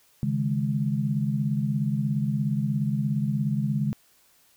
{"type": "chord", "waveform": "sine", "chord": "C# suspended second", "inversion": "none", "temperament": "equal", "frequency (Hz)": [138.59, 155.56, 207.7], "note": ["C#3", "D#3", "G#3"], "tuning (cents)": [0, 0, 0], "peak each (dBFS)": [-26, -29, -27], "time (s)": [0.23, 3.93], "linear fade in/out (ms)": 0, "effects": ["white hiss -61 dBFS RMS until 4.56 s"]}